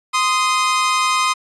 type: tone pair together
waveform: sawtooth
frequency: 1039 / 1244.5 Hz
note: C6 / D#6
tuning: -12 / 0 cents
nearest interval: minor third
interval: 312 cents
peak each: -14 dBFS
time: 0.13-1.34 s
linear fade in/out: 20 ms
effects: resampled to 22050 Hz